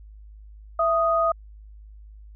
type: tone pair together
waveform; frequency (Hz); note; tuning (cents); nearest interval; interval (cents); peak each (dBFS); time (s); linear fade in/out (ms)
sine; 663.6 / 1244.5; E5 / D#6; +11 / 0; major seventh; 1089; -21; 0.79-1.32; 5
effects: added 52 Hz sine -42 dBFS peak until 2.35 s